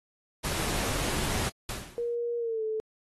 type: noise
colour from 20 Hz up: pink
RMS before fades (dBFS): -31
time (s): 0.43-1.5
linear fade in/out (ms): 20
type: noise with exponential decay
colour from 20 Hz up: pink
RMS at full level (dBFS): -32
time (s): 1.69-2.15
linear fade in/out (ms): 2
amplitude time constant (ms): 100
type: tone with pitch glide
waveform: sine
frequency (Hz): 473.6 to 436.8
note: A#4 to A4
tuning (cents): +27 to -13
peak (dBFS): -28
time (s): 1.98-2.8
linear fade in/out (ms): 0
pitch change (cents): -140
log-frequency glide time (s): 2.38-2.63
effects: AAC 32 kbps